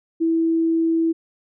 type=tone; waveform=sine; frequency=328 Hz; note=E4; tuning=9 cents flat; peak=-16 dBFS; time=0.2-1.13 s; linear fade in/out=20 ms; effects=none